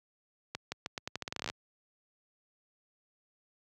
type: accelerating click train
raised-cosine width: 0.2 ms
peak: -18 dBFS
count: 17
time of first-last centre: 0.55-1.499 s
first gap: 170 ms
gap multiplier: 0.83
effects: high-pass 80 Hz 12 dB/octave